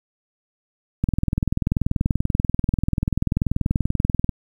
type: click train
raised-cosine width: 5 ms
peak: -7 dBFS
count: 68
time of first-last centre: 1.04-4.292 s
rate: 20.6 Hz
effects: 8-bit